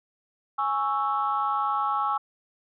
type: chord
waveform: sine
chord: C# minor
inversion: second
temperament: equal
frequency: 830.6 / 1108.7 / 1318.5 Hz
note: G#5 / C#6 / E6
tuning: 0 / 0 / 0 cents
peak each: -27 / -27 / -27 dBFS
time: 0.58-2.18 s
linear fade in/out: 10 ms
effects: tanh soft clip ceiling -15 dBFS